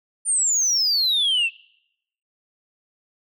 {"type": "exponential sweep", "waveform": "sine", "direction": "down", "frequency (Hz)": [9200, 2607], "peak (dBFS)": -15, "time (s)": [0.25, 1.5], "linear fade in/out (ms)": 50, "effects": ["noise-tail reverb RT60 0.8 s tail -25 dB re dry", "tanh soft clip ceiling -16 dBFS"]}